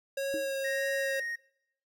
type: tone with vibrato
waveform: square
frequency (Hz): 546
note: C#5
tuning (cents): -26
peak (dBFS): -31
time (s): 0.17-1.2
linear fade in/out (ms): 5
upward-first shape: sine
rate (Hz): 1.7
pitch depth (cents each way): 12
type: tone with exponential decay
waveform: sine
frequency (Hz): 317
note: D#4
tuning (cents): +32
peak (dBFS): -32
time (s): 0.34-0.54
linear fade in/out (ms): 0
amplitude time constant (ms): 43
type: tone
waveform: triangle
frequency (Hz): 1864.7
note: A#6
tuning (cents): 0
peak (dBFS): -31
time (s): 0.64-1.36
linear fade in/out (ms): 10
effects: noise-tail reverb RT60 0.8 s tail -23 dB re dry